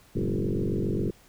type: tone with frequency modulation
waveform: sine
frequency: 103.83 Hz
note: G#2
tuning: in tune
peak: -24 dBFS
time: 0.15-1.11 s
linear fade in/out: 10 ms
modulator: 47.4 Hz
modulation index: 6.8
effects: pink hiss -57 dBFS RMS until 1.28 s